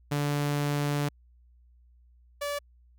sawtooth tone pair in turn, 145.2 / 576.8 Hz, D3 / D5, -19 / -31 cents, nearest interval 2 octaves, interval 2388 cents, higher second, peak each -22 / -26 dBFS, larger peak first, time 0.11-1.09 / 2.41-2.59 s, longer first, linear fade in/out 10 ms, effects added 60 Hz sine -56 dBFS peak until 2.98 s

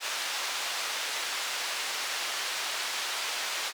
white band-pass noise, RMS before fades -33 dBFS, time 0-3.73 s, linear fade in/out 50 ms, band 690 to 4800 Hz, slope 12 dB/octave, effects none

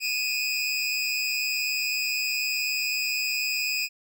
25% pulse tone pair together, 2476 / 2615 Hz, D#7 / E7, -9 / -15 cents, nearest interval minor second, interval 94 cents, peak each -22 / -28 dBFS, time 0-3.89 s, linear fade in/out 50 ms, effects none

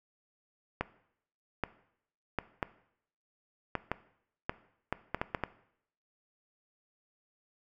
clicks, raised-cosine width 0.5 ms, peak -15 dBFS, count 12, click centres 0.81 / 1.637 / 2.387 / 2.628 / 3.753 / 3.916 / 4.495 / 4.926 / 5.146 / 5.215 / 5.348 / 5.437 s, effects noise-tail reverb RT60 0.7 s tail -17 dB re dry

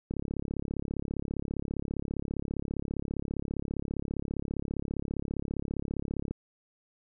click train, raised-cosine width 3 ms, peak -21 dBFS, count 218, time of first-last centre 0.11-6.31 s, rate 35 Hz, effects none

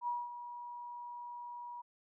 sine tone with ADSR envelope, 963 Hz, B5, 44 cents flat, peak -32 dBFS, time 0.01-1.82 s, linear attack 65 ms, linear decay 210 ms, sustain -11 dB, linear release 13 ms, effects none

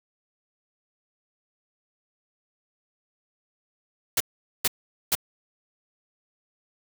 white noise bursts, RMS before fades -22 dBFS, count 3, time 4.17-5.152 s, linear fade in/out 5 ms, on 34 ms, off 440 ms, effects none

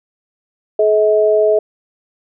sine tone pair together, 426.8 / 639.5 Hz, G#4 / D#5, +47 / +47 cents, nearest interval perfect fifth, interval 700 cents, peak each -12 dBFS, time 0.79-1.59 s, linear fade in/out 5 ms, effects none

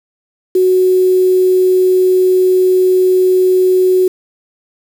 sine tone with quantisation, 370 Hz, F#4, in tune, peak -7 dBFS, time 0.55-4.08 s, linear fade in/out 5 ms, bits 5, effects none

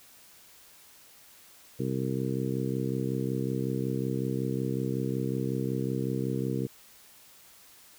harmonic tone, 65.41 Hz, C2, in tune, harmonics 2 / 3 / 4 / 5 / 6 / 7, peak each -32 / -34 / -35 / -36 / -37 / -37 dBFS, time 1.79-6.67 s, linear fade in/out 10 ms, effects white hiss -55 dBFS RMS until 7.98 s

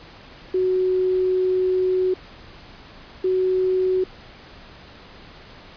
sine tone pair in turn, 370.4 / 371.9 Hz, F#4 / F#4, +2 / +9 cents, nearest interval unison, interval 7 cents, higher second, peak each -17 dBFS, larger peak neither, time 0.54-2.14 / 3.24-4.04 s, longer first, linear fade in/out 5 ms, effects pink hiss -44 dBFS RMS until 5.76 s + resampled to 11025 Hz

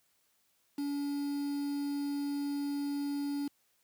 triangle tone with quantisation, 285.1 Hz, C#4, 49 cents sharp, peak -30 dBFS, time 0.78-3.48 s, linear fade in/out 5 ms, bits 8, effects white hiss -73 dBFS RMS until 3.83 s + high-pass 60 Hz 12 dB/octave

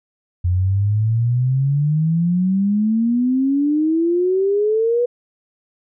sine exponential sweep, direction up, 87.31 to 491 Hz, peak -14 dBFS, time 0.44-5.06 s, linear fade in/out 10 ms, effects none

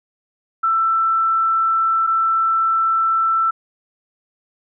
sine tone pair in turn, 1332 / 1332 Hz, E6 / E6, +18 / +18 cents, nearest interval unison, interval 0 cents, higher neither, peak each -14 dBFS, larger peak neither, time 0.63-2.07 / 2.07-3.51 s, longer neither, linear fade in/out 10 ms, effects none

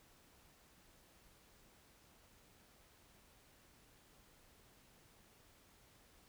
silence, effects pink hiss -67 dBFS RMS until 6.28 s

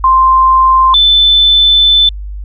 sine tone pair in turn, 1046.5 / 3520 Hz, C6 / A7, 0 / 0 cents, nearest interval octave + major sixth, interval 2100 cents, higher second, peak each -4 dBFS, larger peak neither, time 0.04-0.94 / 0.94-2.09 s, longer second, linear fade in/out 2 ms, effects added 50 Hz sine -20 dBFS peak until 2.44 s

